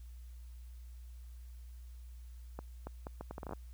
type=accelerating click train; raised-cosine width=1 ms; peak=-28 dBFS; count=12; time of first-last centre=2.59-3.533 s; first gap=280 ms; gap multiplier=0.71; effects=added 60 Hz sine -47 dBFS peak until 3.73 s + white hiss -69 dBFS RMS until 3.73 s